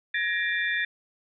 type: tone cluster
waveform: sine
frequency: 1692 / 1876 / 2371 / 3549 Hz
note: G#6 / A#6 / D7 / A7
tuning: +32 / +11 / +16 / +14 cents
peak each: -29 / -27 / -33 / -35 dBFS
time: 0.14-0.85 s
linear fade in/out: 5 ms
effects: none